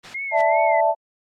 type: noise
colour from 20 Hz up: white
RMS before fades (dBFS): -35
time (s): 0.03-0.15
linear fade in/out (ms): 20
type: tone with vibrato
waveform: sine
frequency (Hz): 2100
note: C7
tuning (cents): +6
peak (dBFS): -25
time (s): 0.14-0.81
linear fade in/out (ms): 10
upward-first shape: sine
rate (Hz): 2.6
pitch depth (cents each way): 95
type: chord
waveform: sine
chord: D suspended second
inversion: none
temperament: just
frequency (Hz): 587.3 / 660.7 / 881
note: D5 / E5 / A5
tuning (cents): 0 / +4 / +2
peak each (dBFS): -23 / -18 / -19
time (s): 0.31-0.95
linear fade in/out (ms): 50
type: noise with exponential growth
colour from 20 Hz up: white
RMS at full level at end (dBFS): -30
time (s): 0.31-0.41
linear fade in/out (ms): 0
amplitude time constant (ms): 20
effects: low-pass 4000 Hz 12 dB/octave + AAC 64 kbps